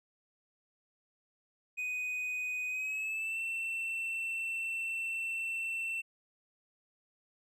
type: tone with pitch glide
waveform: triangle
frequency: 2494 to 2688 Hz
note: D#7 to E7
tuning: +3 to +33 cents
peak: -32 dBFS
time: 1.77-6.02 s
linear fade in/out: 20 ms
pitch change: +130 cents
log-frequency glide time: 2.68-3.4 s
effects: none